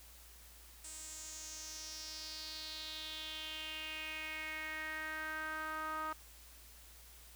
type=tone with band-pass filter sweep; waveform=sawtooth; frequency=312.5 Hz; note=D#4; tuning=8 cents sharp; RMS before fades=-44 dBFS; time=0.84-6.13 s; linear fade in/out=5 ms; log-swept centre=8200 to 1200 Hz; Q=4.4; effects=added 58 Hz sine -59 dBFS peak until 7.35 s + white hiss -59 dBFS RMS until 7.35 s